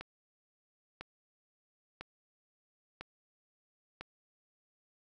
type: click train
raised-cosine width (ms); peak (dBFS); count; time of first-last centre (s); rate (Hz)
0.3; -26; 5; 0.01-4.01; 1
effects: none